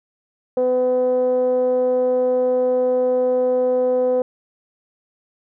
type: tone with low-pass filter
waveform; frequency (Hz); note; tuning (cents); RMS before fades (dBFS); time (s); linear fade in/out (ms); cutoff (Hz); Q
10% pulse; 252.2; B3; +36; -18; 0.57-4.22; 2; 530; 6.1
effects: none